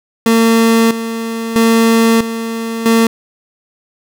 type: tone with tremolo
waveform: 30% pulse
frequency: 227.4 Hz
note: A#3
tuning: 43 cents flat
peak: -5 dBFS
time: 0.26-3.07 s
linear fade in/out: 2 ms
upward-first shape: square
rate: 0.77 Hz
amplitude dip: 70%
effects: none